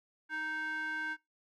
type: tone with band-pass filter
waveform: square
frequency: 311.9 Hz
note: D#4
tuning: 4 cents sharp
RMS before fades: -37 dBFS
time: 0.29-1.17 s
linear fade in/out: 50 ms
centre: 1600 Hz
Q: 4.8
effects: noise-tail reverb RT60 0.2 s tail -23 dB re dry